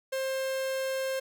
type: tone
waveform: 45% pulse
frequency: 530 Hz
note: C5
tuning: 22 cents sharp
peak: -29 dBFS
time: 0.12-1.2 s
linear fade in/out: 10 ms
effects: none

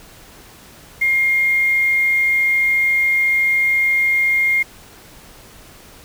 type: tone with quantisation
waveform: sine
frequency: 2127 Hz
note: C7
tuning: 28 cents sharp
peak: -13 dBFS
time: 1.01-4.63 s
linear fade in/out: 10 ms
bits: 6
effects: pink hiss -43 dBFS RMS until 6.04 s

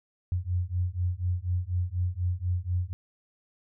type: beating tone pair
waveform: sine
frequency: 87.7 / 91.8 Hz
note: F2 / F#2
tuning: +8 / -13 cents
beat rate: 4.1 Hz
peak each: -29 dBFS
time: 0.32-2.93 s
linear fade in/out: 0 ms
effects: none

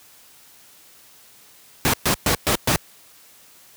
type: noise bursts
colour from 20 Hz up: pink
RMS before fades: -18 dBFS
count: 5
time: 1.85-2.76 s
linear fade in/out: 0 ms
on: 86 ms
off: 120 ms
effects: white hiss -50 dBFS RMS until 3.76 s + high-pass 60 Hz 12 dB/octave

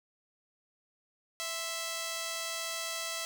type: tone pair together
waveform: 5% pulse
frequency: 659.3 / 1044 Hz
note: E5 / C6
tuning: 0 / -4 cents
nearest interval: minor sixth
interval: 796 cents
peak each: -24 / -31 dBFS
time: 1.4-3.25 s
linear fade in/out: 0 ms
effects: none

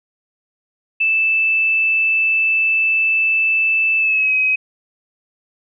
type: tone with pitch glide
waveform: sine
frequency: 2637 to 2535 Hz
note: E7 to D#7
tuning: 0 to +32 cents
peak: -13 dBFS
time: 1-4.56 s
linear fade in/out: 10 ms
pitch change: -68 cents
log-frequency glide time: 3.98-4.34 s
effects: none

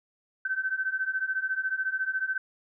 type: beating tone pair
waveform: sine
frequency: 1528 / 1542 Hz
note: G6 / G6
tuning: -45 / -29 cents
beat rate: 14 Hz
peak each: -31 / -29 dBFS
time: 0.45-2.38 s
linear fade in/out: 5 ms
effects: none

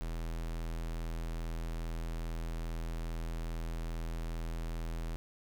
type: tone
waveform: square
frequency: 41.2 Hz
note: E1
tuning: in tune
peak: -36 dBFS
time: 0.01-5.16 s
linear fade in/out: 0 ms
effects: none

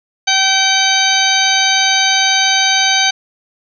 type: harmonic tone with a mistuned harmonic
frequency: 771 Hz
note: G5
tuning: 29 cents flat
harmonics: 1 / 2 / 3 / 4 / 5 / 6 / 8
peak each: -18 / -18 / -18 / -18 / -18 / -18 / -18 dBFS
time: 0.27-3.11 s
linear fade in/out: 10 ms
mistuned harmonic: 5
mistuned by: -28 cents
effects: none

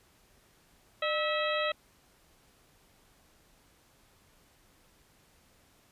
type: harmonic tone with a mistuned harmonic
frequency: 648 Hz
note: E5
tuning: 30 cents flat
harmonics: 1 / 2 / 3 / 4 / 5 / 6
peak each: -31 / -34 / -36 / -37 / -38 / -39 dBFS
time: 1.02-1.72 s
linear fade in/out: 5 ms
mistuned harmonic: 1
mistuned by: -120 cents
effects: pink hiss -64 dBFS RMS until 5.91 s + resampled to 32000 Hz

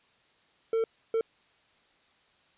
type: tone bursts at uneven times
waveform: triangle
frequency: 451.2 Hz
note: A4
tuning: 44 cents sharp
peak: -22 dBFS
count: 2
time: 0.73-0.84 / 1.14-1.21 s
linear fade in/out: 2 ms
effects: white hiss -65 dBFS RMS until 2.57 s + resampled to 8000 Hz

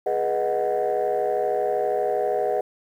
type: chord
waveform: sine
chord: G# minor seventh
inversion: none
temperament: equal with one note detuned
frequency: 415.3 / 487.9 / 622.3 / 740 Hz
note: G#4 / B4 / D#5 / F#5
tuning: 0 / -21 / 0 / 0 cents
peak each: -25 dBFS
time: 0.06-2.61 s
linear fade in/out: 5 ms
effects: tanh soft clip ceiling -15 dBFS + 9-bit

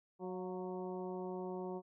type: harmonic tone with a mistuned harmonic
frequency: 184.3 Hz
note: F#3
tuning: 7 cents flat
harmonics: 1 / 2 / 3 / 4 / 5 / 6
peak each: -45 / -42 / -50 / -50 / -51 / -58 dBFS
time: 0.19-1.82 s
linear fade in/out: 50 ms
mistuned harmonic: 4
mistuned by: -36 cents
effects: none

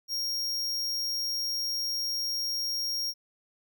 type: tone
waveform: 45% pulse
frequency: 5580 Hz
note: F8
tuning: 2 cents flat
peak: -29 dBFS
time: 0.08-3.14 s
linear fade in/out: 50 ms
effects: none

